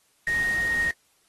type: tone in noise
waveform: sine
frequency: 1864.7 Hz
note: A#6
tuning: in tune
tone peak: -22 dBFS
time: 0.27-0.91 s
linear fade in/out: 2 ms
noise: pink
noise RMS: -38 dBFS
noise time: 0.27-0.91 s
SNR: +13 dB
effects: white hiss -65 dBFS RMS until 1.28 s + AAC 32 kbps